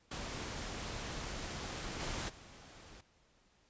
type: noise with level steps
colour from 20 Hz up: pink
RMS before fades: -42 / -39 / -55 dBFS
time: 0.11-3.01 s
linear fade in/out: 5 ms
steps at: 1.99 / 2.28 s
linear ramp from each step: 20 ms
effects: pink hiss -70 dBFS RMS until 3.69 s + resampled to 16000 Hz